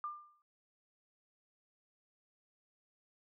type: tone with exponential decay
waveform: sine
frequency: 1196 Hz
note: D6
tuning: 31 cents sharp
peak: -35 dBFS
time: 0.04-0.42 s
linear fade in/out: 1 ms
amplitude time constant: 82 ms
effects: none